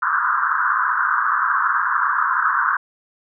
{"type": "band-pass noise", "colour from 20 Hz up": "white", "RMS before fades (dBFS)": -19, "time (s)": [0.02, 2.77], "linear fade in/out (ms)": 5, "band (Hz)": [1000, 1600], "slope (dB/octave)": 96, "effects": []}